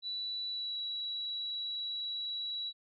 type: tone with pitch glide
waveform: sine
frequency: 3951 to 3908 Hz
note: B7 to B7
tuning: 0 to -19 cents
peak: -35 dBFS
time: 0.02-2.73 s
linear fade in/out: 50 ms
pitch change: -19 cents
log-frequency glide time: 0.49-0.77 s
effects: none